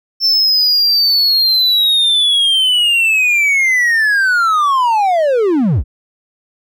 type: linear sweep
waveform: triangle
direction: down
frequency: 5370 to 38.5 Hz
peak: -8 dBFS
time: 0.2-5.84 s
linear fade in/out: 50 ms
effects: none